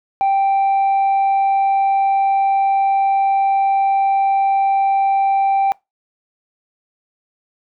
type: tone with tanh clipping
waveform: sine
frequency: 784 Hz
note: G5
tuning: in tune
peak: -13 dBFS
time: 0.21-5.72 s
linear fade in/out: 0 ms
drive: 1 dB
effects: noise-tail reverb RT60 0.2 s tail -23 dB re dry